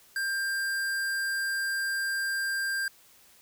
sine tone with hard clipping, 1590 Hz, G6, 24 cents sharp, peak -29 dBFS, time 0.16-2.88 s, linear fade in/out 2 ms, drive 18 dB, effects white hiss -58 dBFS RMS until 3.41 s

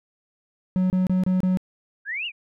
triangle tone bursts, 184.8 Hz, F#3, 2 cents flat, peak -16 dBFS, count 5, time 0.76-1.572 s, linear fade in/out 0 ms, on 140 ms, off 28 ms
sine exponential two-way sweep, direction up then down, 1544 to 2927 to 2281 Hz, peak -26 dBFS, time 2.05-2.32 s, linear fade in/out 50 ms, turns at 2.26 s
effects none

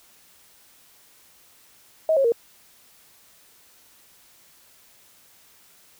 sine tone with pitch steps, 636 / 544.2 / 465.6 Hz, D#5 / C#5 / A#4, +38 / -32 / -2 cents, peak -16 dBFS, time 2.09-2.321 s, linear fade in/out 2 ms, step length 77 ms, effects white hiss -55 dBFS RMS until 5.99 s

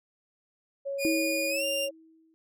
sine tone, 554.4 Hz, C#5, in tune, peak -30 dBFS, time 0.85-1.91 s, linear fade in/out 20 ms
sawtooth tone with pitch glide, 2445 to 2792 Hz, D#7 to F7, -31 to -1 cents, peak -26 dBFS, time 0.98-1.89 s, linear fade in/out 50 ms, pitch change +230 cents, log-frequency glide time 1.49-1.64 s
sine tone with exponential decay, 322.4 Hz, E4, 38 cents flat, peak -23 dBFS, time 1.05-2.34 s, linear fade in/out 0 ms, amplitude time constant 280 ms
effects none

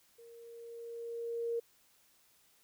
sine tone with level ramp, 466.2 Hz, A#4, in tune, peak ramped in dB -53 to -31 dBFS, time 0.18-1.6 s, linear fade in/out 10 ms, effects white hiss -68 dBFS RMS until 2.63 s

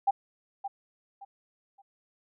sine tone with echo, 794 Hz, G5, 22 cents sharp, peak -20 dBFS, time 0.07-0.11 s, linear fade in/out 10 ms, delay 570 ms, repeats 3, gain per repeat -11 dB, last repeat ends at 1.82 s, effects none

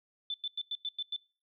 sine tone bursts, 3520 Hz, A7, in tune, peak -32 dBFS, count 7, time 0.3-1.163 s, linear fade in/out 2 ms, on 41 ms, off 96 ms, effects noise-tail reverb RT60 0.4 s tail -24 dB re dry

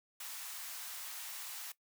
white high-pass noise, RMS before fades -45 dBFS, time 0.2-1.72 s, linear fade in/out 5 ms, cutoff 750 Hz, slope 24 dB/octave, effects noise-tail reverb RT60 0.1 s tail -18 dB re dry

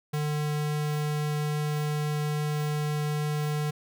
square tone, 149.8 Hz, D3, 35 cents sharp, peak -27 dBFS, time 0.13-3.71 s, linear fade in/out 10 ms, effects none

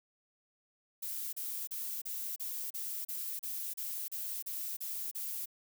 violet noise bursts, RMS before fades -39 dBFS, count 13, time 1.02-5.458 s, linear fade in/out 10 ms, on 310 ms, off 34 ms, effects none

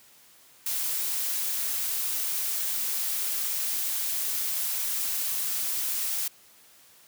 blue noise, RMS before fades -29 dBFS, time 0.66-6.28 s, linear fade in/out 5 ms, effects white hiss -56 dBFS RMS until 7.07 s + high-pass 80 Hz 12 dB/octave

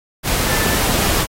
sine tone in noise, 1760 Hz, A6, in tune, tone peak -26 dBFS, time 0.45-0.79 s, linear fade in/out 50 ms, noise pink, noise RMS -18 dBFS, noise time 0.23-1.27 s, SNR -11 dB, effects AAC 48 kbps

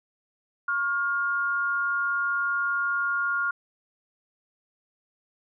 sine tone pair together, 1108.7 / 1411.8 Hz, C#6 / F6, 0 / +18 cents, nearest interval major third, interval 418 cents, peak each -31 / -24 dBFS, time 0.68-3.51 s, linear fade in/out 5 ms, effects none

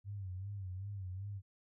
sine tone with vibrato, 96.5 Hz, G2, 27 cents flat, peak -40 dBFS, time 0.04-1.42 s, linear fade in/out 50 ms, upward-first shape sine, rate 2.6 Hz, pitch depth 100 cents each way, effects none

